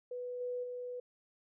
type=tone with level steps; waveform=sine; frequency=493.9 Hz; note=B4; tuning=in tune; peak=-38 / -35 / -39 dBFS; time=0.11-1 s; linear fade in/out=5 ms; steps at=0.4 / 0.63 s; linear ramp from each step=10 ms; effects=none